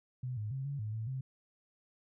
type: tone with pitch steps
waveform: sine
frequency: 126.3 / 105.9 / 133.9 / 141.1 / 107.2 / 110.9 / 131.6 Hz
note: B2 / G#2 / C3 / C#3 / A2 / A2 / C3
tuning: +39 / +34 / +40 / +31 / -45 / +14 / +10 cents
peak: -35 dBFS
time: 0.23-1.21 s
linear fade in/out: 5 ms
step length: 140 ms
effects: none